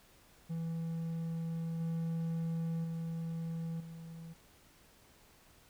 triangle tone with level steps, 164.81 Hz, E3, in tune, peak -33 / -31 / -34 / -43 dBFS, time 0.49-4.34 s, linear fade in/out 20 ms, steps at 1.8 / 2.84 / 3.8 s, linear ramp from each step 5 ms, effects pink hiss -63 dBFS RMS until 5.69 s

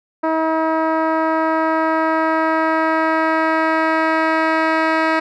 10% pulse tone with low-pass filter sweep, 320 Hz, D#4, 49 cents sharp, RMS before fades -17 dBFS, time 0.23-5.2 s, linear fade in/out 10 ms, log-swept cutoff 1000 to 2700 Hz, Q 0.96, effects none

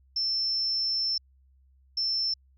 sine tone bursts at uneven times, 5340 Hz, E8, 22 cents sharp, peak -25 dBFS, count 2, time 0.16-1.18 / 1.97-2.34 s, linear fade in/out 5 ms, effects added 66 Hz sine -58 dBFS peak until 2.57 s

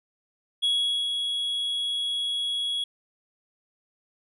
triangle tone with ADSR envelope, 3339 Hz, G#7, 9 cents sharp, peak -19 dBFS, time 0.62-2.84 s, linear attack 19 ms, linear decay 440 ms, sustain -5 dB, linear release 3 ms, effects resampled to 24000 Hz

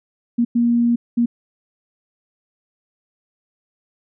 sine tone bursts at uneven times, 236.7 Hz, A#3, 27 cents sharp, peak -13 dBFS, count 3, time 0.38-0.45 / 0.55-0.96 / 1.17-1.26 s, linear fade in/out 10 ms, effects none

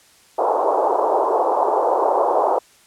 white band-pass noise, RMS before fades -18 dBFS, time 0.38-2.59 s, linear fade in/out 10 ms, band 370 to 1000 Hz, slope 48 dB/octave, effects white hiss -52 dBFS RMS until 2.86 s + low-pass 10000 Hz 12 dB/octave

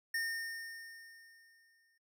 square tone with exponential decay, 1825 Hz, A#6, 37 cents flat, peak -33 dBFS, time 0.14-1.98 s, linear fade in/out 5 ms, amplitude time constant 400 ms, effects noise-tail reverb RT60 0.2 s tail -25 dB re dry

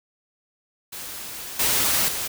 white noise with level steps, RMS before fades -35 / -21 / -28 dBFS, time 0.92-2.28 s, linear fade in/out 10 ms, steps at 1.59 / 2.08 s, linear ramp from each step 5 ms, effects none

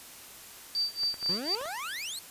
sine tone with tremolo, 4645 Hz, D8, 20 cents flat, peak -25 dBFS, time 0.75-1.55 s, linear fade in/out 0 ms, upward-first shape sine, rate 4.1 Hz, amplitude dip 95%
clicks, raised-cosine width 0.5 ms, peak -29 dBFS, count 6, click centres 1.034 / 1.142 / 1.228 / 1.261 / 1.613 / 1.657 s
25% pulse exponential sweep, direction up, 163.2 to 4435 Hz, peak -31 dBFS, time 1.29-2.19 s, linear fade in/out 2 ms
effects white hiss -48 dBFS RMS until 2.3 s + resampled to 32000 Hz

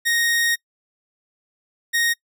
sawtooth tone pair in turn, 1864.7 / 1864.7 Hz, A#6 / A#6, 0 / 0 cents, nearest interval unison, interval 0 cents, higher neither, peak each -14 dBFS, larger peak neither, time 0.05-0.56 / 1.93-2.14 s, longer first, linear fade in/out 20 ms, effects noise-tail reverb RT60 0.1 s tail -25 dB re dry

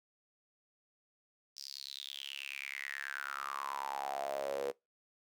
sawtooth tone with high-pass filter sweep, 69.3 Hz, C#2, in tune, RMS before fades -41 dBFS, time 1.56-4.72 s, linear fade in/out 20 ms, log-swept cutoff 5200 to 470 Hz, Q 8.6, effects noise-tail reverb RT60 0.2 s tail -23 dB re dry

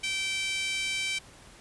5% pulse tone with high-pass filter, 775 Hz, G5, 20 cents flat, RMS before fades -31 dBFS, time 0.03-1.19 s, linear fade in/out 10 ms, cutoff 2500 Hz, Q 6.2, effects pink hiss -52 dBFS RMS until 1.6 s + resampled to 24000 Hz

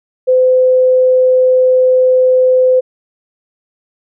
sine tone, 511 Hz, C5, 41 cents flat, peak -6 dBFS, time 0.27-2.81 s, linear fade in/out 20 ms, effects none

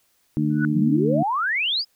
harmonic tone, 75.2 Hz, D2, 42 cents sharp, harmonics 2 / 3 / 4, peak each -23 / -23 / -23 dBFS, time 0.37-1.23 s, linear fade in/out 0 ms
sine tone with exponential growth, 1480 Hz, F#6, in tune, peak -20 dBFS, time 0.5-0.65 s, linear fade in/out 1 ms, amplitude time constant 31 ms
sine exponential sweep, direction up, 149.7 to 5190 Hz, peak -20 dBFS, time 0.72-1.85 s, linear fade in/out 50 ms
effects white hiss -65 dBFS RMS until 1.95 s

